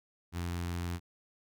sawtooth tone with notch filter, 86.9 Hz, F2, 8 cents flat, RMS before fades -36 dBFS, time 0.32-1 s, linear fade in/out 50 ms, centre 550 Hz, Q 1.6, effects none

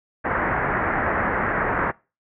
white low-pass noise, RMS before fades -23 dBFS, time 0.24-1.92 s, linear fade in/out 20 ms, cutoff 1900 Hz, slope 48 dB/octave, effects noise-tail reverb RT60 0.3 s tail -23 dB re dry

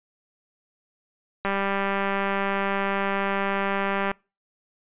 click train, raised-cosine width 0.5 ms, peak -11 dBFS, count 526, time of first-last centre 1.45-4.115 s, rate 197 Hz, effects noise-tail reverb RT60 0.3 s tail -26 dB re dry + resampled to 8000 Hz

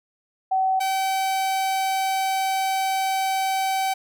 sine / 45% pulse tone pair in turn, 760 / 767.9 Hz, F#5 / G5, +46 / -36 cents, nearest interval unison, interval 18 cents, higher second, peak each -18 / -21 dBFS, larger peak first, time 0.51-0.8 / 0.8-3.94 s, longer second, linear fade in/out 10 ms, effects none

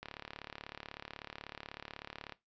click train, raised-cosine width 0.3 ms, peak -27 dBFS, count 84, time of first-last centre 0.03-2.323 s, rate 36.2 Hz, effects noise-tail reverb RT60 0.2 s tail -18 dB re dry + resampled to 16000 Hz

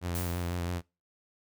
sawtooth tone with vibrato, 87.31 Hz, F2, in tune, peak -27 dBFS, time 0.01-0.82 s, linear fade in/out 50 ms, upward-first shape sine, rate 6 Hz, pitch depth 33 cents each way
blue noise with exponential decay, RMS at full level -36 dBFS, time 0.15-0.8 s, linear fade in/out 0 ms, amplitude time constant 140 ms
effects noise-tail reverb RT60 0.3 s tail -26 dB re dry

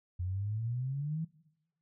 sine exponential sweep, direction up, 87.31 to 164.81 Hz, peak -32 dBFS, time 0.19-1.25 s, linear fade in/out 10 ms, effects noise-tail reverb RT60 0.9 s tail -20 dB re dry

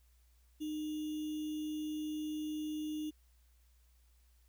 sine tone with sample-and-hold, 305.9 Hz, D#4, 29 cents flat, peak -36 dBFS, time 0.6-3.11 s, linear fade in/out 20 ms, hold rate 3150 Hz, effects added 60 Hz sine -64 dBFS peak until 4.48 s + white hiss -75 dBFS RMS until 4.48 s

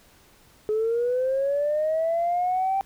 sine linear sweep, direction up, 423.2 to 784 Hz, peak -20 dBFS, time 0.69-2.81 s, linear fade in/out 0 ms, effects tanh soft clip ceiling -17 dBFS + pink hiss -56 dBFS RMS until 2.85 s

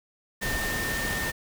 sine tone in noise, 1815 Hz, A#6, 47 cents flat, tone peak -30 dBFS, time 0.41-1.32 s, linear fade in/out 20 ms, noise pink, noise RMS -31 dBFS, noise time 0.41-1.32 s, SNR -2 dB, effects none

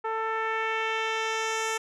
10% pulse tone with low-pass filter sweep, 444.3 Hz, A4, 17 cents sharp, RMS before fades -29 dBFS, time 0.04-1.78 s, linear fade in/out 10 ms, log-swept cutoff 1100 to 8800 Hz, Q 1.3, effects none

